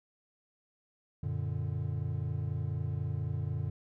triangle chord, Gb augmented, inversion none, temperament equal, 92.5 / 116.54 / 146.83 Hz, Gb2 / Bb2 / D3, 0 / 0 / 0 cents, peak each -34 dBFS, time 1.23-3.7 s, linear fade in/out 5 ms, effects none

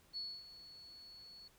sine tone with ADSR envelope, 4400 Hz, C#8, 14 cents flat, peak -39 dBFS, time 0.13-1.48 s, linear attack 38 ms, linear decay 260 ms, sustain -14 dB, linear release 5 ms, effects pink hiss -68 dBFS RMS until 1.58 s

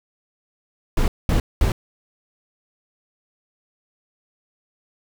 brown noise bursts, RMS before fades -17 dBFS, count 3, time 0.97-1.72 s, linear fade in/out 2 ms, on 110 ms, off 210 ms, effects none

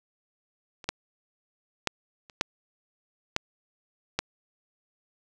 clicks, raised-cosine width 0.2 ms, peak -26 / -9 / -7 / -30 / -6 / -7 / -8 dBFS, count 7, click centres 0.842 / 0.89 / 1.873 / 2.298 / 2.411 / 3.364 / 4.19 s, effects none

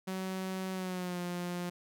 sawtooth tone with pitch glide, 188.2 to 176.61 Hz, F#3 to F3, +30 to +20 cents, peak -31 dBFS, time 0.07-1.7 s, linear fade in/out 10 ms, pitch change -110 cents, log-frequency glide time 0.72-1.2 s, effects none

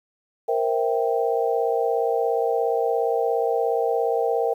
sine chord, C dominant seventh, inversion third, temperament equal, 466.2 / 523.3 / 659.3 / 784 Hz, Bb4 / C5 / E5 / G5, 0 / 0 / 0 / 0 cents, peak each -22 / -28 / -27 / -26 dBFS, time 0.48-4.54 s, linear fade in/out 10 ms, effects 9-bit

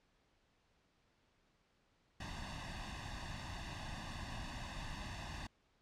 pink noise with comb filter, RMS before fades -45 dBFS, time 2.2-5.47 s, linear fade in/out 5 ms, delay 1.1 ms, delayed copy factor +0.85, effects pink hiss -75 dBFS RMS until 5.81 s + low-pass 5000 Hz 12 dB/octave

